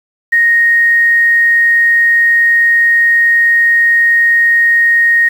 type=tone with quantisation; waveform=sine; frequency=1864.7 Hz; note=A#6; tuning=in tune; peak=-6 dBFS; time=0.32-5.29 s; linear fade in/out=10 ms; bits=6; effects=none